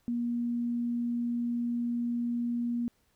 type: tone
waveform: sine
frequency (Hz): 238.2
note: A#3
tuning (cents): +38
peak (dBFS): -28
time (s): 0.08-2.88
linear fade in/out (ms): 0
effects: pink hiss -71 dBFS RMS until 3.15 s